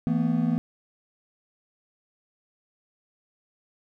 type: chord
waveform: triangle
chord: E suspended fourth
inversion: none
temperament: equal with one note detuned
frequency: 164.81 / 225.3 / 246.9 Hz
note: E3 / A3 / B3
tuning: 0 / +41 / 0 cents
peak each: -24 dBFS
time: 0.07-0.58 s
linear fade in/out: 0 ms
effects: none